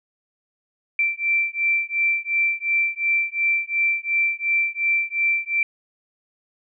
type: beating tone pair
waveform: sine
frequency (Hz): 2344 / 2346.8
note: D7 / D7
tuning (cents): -4 / -2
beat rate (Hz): 2.8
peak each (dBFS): -22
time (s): 0.99-5.63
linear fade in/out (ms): 2
effects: none